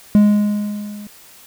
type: tone with level ramp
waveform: triangle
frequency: 207.7 Hz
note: G#3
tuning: in tune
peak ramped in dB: -4 to -29 dBFS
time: 0.15-1.07 s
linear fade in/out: 0 ms
effects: white hiss -44 dBFS RMS until 1.46 s